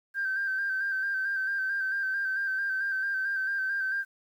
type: tone with vibrato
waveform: sine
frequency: 1568 Hz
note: G6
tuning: in tune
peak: -26 dBFS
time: 0.14-4.05 s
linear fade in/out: 50 ms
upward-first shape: square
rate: 4.5 Hz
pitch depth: 31 cents each way
effects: tanh soft clip ceiling -22 dBFS + 10-bit